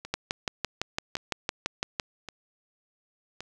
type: two click trains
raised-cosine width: 0.2 ms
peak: -21 / -10 dBFS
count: 4 / 12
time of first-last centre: 0.05-3.406 / 0.14-1.998 s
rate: 0.894 / 5.92 Hz
effects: none